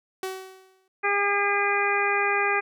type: tone with exponential decay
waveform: sawtooth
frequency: 377.9 Hz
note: F#4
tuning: 37 cents sharp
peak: -23 dBFS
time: 0.23-0.88 s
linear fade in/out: 2 ms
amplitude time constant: 140 ms
type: harmonic tone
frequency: 404.4 Hz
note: G#4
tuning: 46 cents flat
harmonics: 1 / 2 / 3 / 4 / 5 / 6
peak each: -28 / -28 / -28 / -28 / -28 / -28 dBFS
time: 1.03-2.61 s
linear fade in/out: 20 ms
effects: none